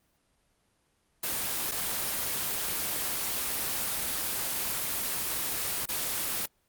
white noise with dropouts, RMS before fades -31 dBFS, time 1.23-6.46 s, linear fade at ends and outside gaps 5 ms, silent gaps 1.713-1.718 / 5.856-5.887 s, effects pink hiss -71 dBFS RMS until 6.68 s + Opus 24 kbps

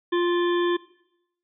harmonic tone with a mistuned harmonic, 349.2 Hz, F4, in tune, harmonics 1 / 3 / 5 / 7 / 9 / 10, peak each -20 / -29 / -32 / -45 / -39 / -37 dBFS, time 0.12-0.77 s, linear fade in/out 10 ms, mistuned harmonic 7, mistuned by -26 cents, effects noise-tail reverb RT60 0.8 s tail -20 dB re dry

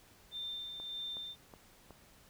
sine tone with tremolo, 3588 Hz, A7, 33 cents sharp, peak -38 dBFS, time 0.31-1.36 s, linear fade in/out 50 ms, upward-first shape sine, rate 1.7 Hz, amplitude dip 40%
click train, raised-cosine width 1 ms, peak -37 dBFS, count 4, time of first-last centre 0.8-1.907 s, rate 2.71 Hz
effects pink hiss -62 dBFS RMS until 2.29 s

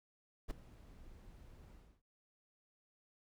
brown noise with ADSR envelope, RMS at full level -37 dBFS, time 0.48-2.02 s, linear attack 29 ms, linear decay 5 ms, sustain -20 dB, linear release 290 ms, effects none

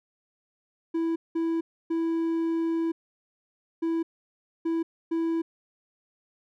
triangle tone bursts at uneven times, 329.6 Hz, E4, in tune, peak -22 dBFS, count 6, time 0.94-1.16 / 1.35-1.61 / 1.9-2.92 / 3.82-4.03 / 4.65-4.83 / 5.11-5.42 s, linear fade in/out 10 ms, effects none

